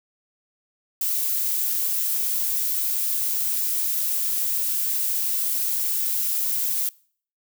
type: noise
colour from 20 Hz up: violet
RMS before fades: -24 dBFS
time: 1.01-6.89 s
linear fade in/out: 2 ms
effects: noise-tail reverb RT60 0.5 s tail -23 dB re dry